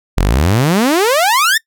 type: exponential sweep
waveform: sawtooth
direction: up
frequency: 39 to 1864.7 Hz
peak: -6 dBFS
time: 0.17-1.58 s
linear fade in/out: 10 ms
effects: noise-tail reverb RT60 0.1 s tail -23 dB re dry